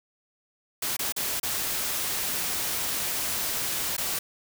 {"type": "noise with dropouts", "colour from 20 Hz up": "white", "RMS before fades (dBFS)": -29, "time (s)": [0.82, 4.19], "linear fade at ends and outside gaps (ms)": 5, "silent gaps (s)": [[0.968, 0.991], [1.123, 1.163], [1.399, 1.43], [3.967, 3.979]], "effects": []}